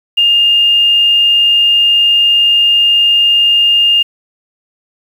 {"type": "tone with quantisation", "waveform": "sine", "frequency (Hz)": 2819, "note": "F7", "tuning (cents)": 16, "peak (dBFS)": -6, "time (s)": [0.17, 4.03], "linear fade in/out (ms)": 10, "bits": 6, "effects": []}